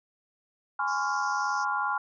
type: chord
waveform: sine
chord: Db major seventh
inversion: second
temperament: equal with one note detuned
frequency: 830.6 / 1026.2 / 1108.7 / 1396.9 Hz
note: Ab5 / C6 / Db6 / F6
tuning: 0 / -34 / 0 / 0 cents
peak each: -31 / -32 / -33 / -30 dBFS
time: 0.79-1.98 s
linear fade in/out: 5 ms
type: band-pass noise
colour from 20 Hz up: pink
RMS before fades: -45 dBFS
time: 0.87-1.65 s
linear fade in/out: 20 ms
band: 5000 to 6200 Hz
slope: 96 dB/octave
effects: none